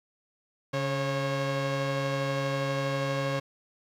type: tone pair together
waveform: sawtooth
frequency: 139.35 / 545 Hz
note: C#3 / C#5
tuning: +9 / -29 cents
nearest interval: 2 octaves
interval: 2362 cents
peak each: -26 dBFS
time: 0.73-3.4 s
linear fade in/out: 10 ms
effects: low-pass 5000 Hz 12 dB/octave + 10-bit